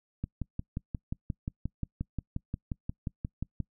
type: click train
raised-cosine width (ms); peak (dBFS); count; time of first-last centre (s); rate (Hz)
5; -20; 20; 0.24-3.603; 5.65
effects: noise-tail reverb RT60 0.1 s tail -25 dB re dry